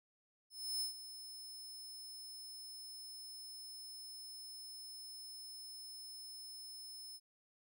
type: tone with ADSR envelope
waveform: sawtooth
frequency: 5230 Hz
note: E8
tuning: 15 cents flat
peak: -33 dBFS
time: 0.5-7.2 s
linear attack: 310 ms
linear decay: 120 ms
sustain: -13 dB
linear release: 45 ms
effects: none